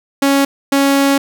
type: tone pair in turn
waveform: sawtooth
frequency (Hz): 277.1 / 277.1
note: C#4 / C#4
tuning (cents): -1 / -1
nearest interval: unison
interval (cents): 0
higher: neither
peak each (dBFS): -6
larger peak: neither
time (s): 0.22-0.45 / 0.72-1.18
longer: second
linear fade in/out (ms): 5
effects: none